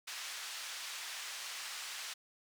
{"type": "band-pass noise", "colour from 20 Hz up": "white", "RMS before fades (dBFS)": -44, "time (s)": [0.07, 2.14], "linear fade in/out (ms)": 10, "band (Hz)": [1100, 5800], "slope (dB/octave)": 12, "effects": []}